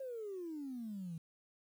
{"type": "exponential sweep", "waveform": "sine", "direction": "down", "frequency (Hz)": [546, 159.1], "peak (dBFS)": -40, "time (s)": [0, 1.18], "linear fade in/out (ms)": 5, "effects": ["tanh soft clip ceiling -37 dBFS", "11-bit"]}